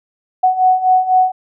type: beating tone pair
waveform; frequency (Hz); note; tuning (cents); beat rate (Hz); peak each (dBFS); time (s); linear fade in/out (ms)
sine; 740 / 744; F#5 / F#5; 0 / +9; 4; -15 / -11; 0.43-1.32; 10
effects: none